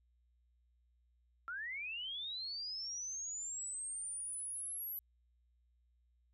sine linear sweep, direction up, 1346 to 11840 Hz, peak -40 dBFS, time 1.48-4.99 s, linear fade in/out 0 ms, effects added 60 Hz sine -70 dBFS peak until 6.33 s

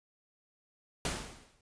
pink noise with exponential decay, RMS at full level -31 dBFS, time 1.05-1.61 s, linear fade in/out 2 ms, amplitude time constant 120 ms, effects resampled to 22050 Hz

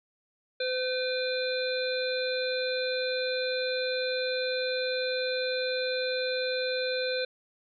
harmonic tone with a mistuned harmonic, 510 Hz, C5, 44 cents flat, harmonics 1 / 3 / 5 / 7 / 8, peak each -29 / -36 / -39 / -39 / -35 dBFS, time 0.6-7.25 s, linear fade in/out 5 ms, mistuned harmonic 5, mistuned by -92 cents, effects none

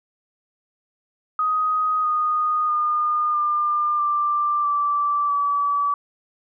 sine tone with pitch steps, 1252 / 1234.1 / 1216.4 / 1198.9 / 1181.7 / 1164.8 / 1148.1 Hz, D#6 / D#6 / D#6 / D6 / D6 / D6 / D6, +10 / -15 / -40 / +35 / +10 / -15 / -40 cents, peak -18 dBFS, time 1.39-5.94 s, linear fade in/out 2 ms, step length 650 ms, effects none

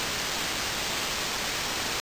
white noise with sample-and-hold, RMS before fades -30 dBFS, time 0-2 s, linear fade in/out 0 ms, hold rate 11025 Hz, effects resampled to 32000 Hz

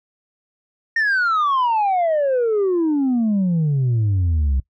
sine exponential sweep, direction down, 1848 to 63.8 Hz, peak -13 dBFS, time 0.96-4.6 s, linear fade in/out 5 ms, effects noise-tail reverb RT60 0.1 s tail -22 dB re dry + tanh soft clip ceiling -14 dBFS

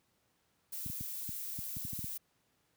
violet noise, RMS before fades -41 dBFS, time 0.72-2.18 s, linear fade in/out 10 ms
clicks, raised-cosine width 5 ms, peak -29 dBFS, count 10, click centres 0.862 / 0.899 / 1.009 / 1.291 / 1.589 / 1.768 / 1.85 / 1.932 / 1.991 / 2.043 s
effects pink hiss -75 dBFS RMS until 2.76 s + high-pass 80 Hz 12 dB/octave

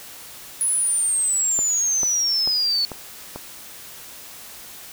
sine exponential sweep, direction down, 10490 to 4418 Hz, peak -18 dBFS, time 0.61-2.85 s, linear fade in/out 0 ms
click train, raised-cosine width 1 ms, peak -17 dBFS, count 5, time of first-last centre 1.59-3.36 s, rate 2.26 Hz
effects white hiss -40 dBFS RMS until 4.92 s

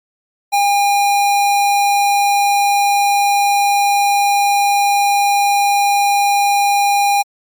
square tone, 808 Hz, G#5, 48 cents flat, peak -12 dBFS, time 0.52-7.23 s, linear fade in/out 20 ms, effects Opus 48 kbps

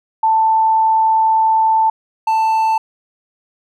sine / triangle tone pair in turn, 885 / 885 Hz, A5 / A5, +10 / +10 cents, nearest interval unison, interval 0 cents, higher neither, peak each -10 dBFS, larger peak neither, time 0.23-1.9 / 2.27-2.78 s, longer first, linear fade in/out 5 ms, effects none

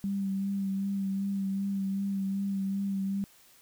sine tone with vibrato, 196 Hz, G3, in tune, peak -28 dBFS, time 0.04-3.24 s, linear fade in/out 0 ms, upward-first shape sine, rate 2.6 Hz, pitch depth 22 cents each way, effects white hiss -59 dBFS RMS until 3.61 s

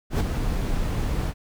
brown noise with ADSR envelope, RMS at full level -18 dBFS, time 0.1-1.34 s, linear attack 100 ms, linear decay 14 ms, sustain -7 dB, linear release 49 ms, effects none

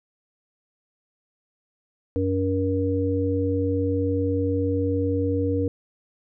harmonic tone, 94.7 Hz, F#2, 41 cents sharp, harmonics 1 / 3 / 5, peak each -25 / -25 / -25 dBFS, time 2.16-5.68 s, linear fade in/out 0 ms, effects none

